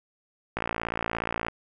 click train, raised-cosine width 0.5 ms, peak -13 dBFS, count 53, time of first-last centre 0.57-1.484 s, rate 56.9 Hz, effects none

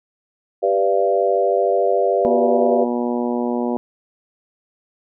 sine chord, G dominant seventh, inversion none, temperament equal with one note detuned, 392 / 493.9 / 587.3 / 686.1 Hz, G4 / B4 / D5 / F5, 0 / 0 / 0 / -31 cents, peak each -20 dBFS, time 0.62-2.85 s, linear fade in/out 20 ms
harmonic tone, 120.9 Hz, B2, 36 cents flat, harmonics 2 / 3 / 4 / 5 / 6 / 7 / 8, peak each -21 / -25 / -27 / -29 / -31 / -32 / -33 dBFS, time 2.25-3.77 s, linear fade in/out 0 ms
effects none

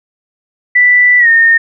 sine tone with pitch glide, 1975.5 to 1832.6 Hz, B6 to A#6, 0 to -30 cents, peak -4 dBFS, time 0.75-1.58 s, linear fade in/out 10 ms, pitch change -130 cents, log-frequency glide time 1.19-1.28 s, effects none

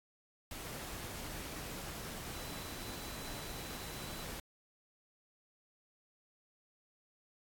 sine tone in noise, 3983 Hz, B7, 14 cents sharp, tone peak -55 dBFS, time 2.33-4.24 s, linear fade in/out 2 ms, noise pink, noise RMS -45 dBFS, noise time 0.51-4.4 s, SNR -13 dB, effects AAC 64 kbps

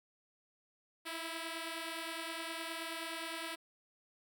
5% pulse beating tone pair, 325.3 / 334.9 Hz, E4 / E4, -23 / +27 cents, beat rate 9.6 Hz, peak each -30 / -33 dBFS, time 1.05-3.56 s, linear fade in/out 20 ms, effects none

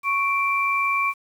sine tone pair together, 1108.7 / 2349 Hz, C#6 / D7, 0 / 0 cents, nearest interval octave + minor second, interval 1300 cents, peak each -22 dBFS, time 0.03-1.14 s, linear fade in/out 50 ms, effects 8-bit

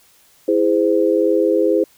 sine chord, E augmented, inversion none, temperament just, 329.6 / 412 / 515 Hz, E4 / G#4 / B#4, 0 / -14 / -28 cents, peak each -17 dBFS, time 0.48-1.84 s, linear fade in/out 5 ms, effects white hiss -53 dBFS RMS until 1.97 s

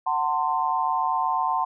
sine tone cluster, 744 / 897 / 1045 Hz, F#5 / A5 / C6, +9 / +33 / -2 cents, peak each -27 / -25 / -25 dBFS, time 0.06-1.65 s, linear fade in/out 10 ms, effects none

